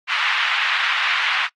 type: band-pass noise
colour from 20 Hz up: white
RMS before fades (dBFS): -21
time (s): 0.07-1.49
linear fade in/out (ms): 50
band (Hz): 1100 to 2900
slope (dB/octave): 24
effects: noise-tail reverb RT60 0.1 s tail -23 dB re dry + AAC 32 kbps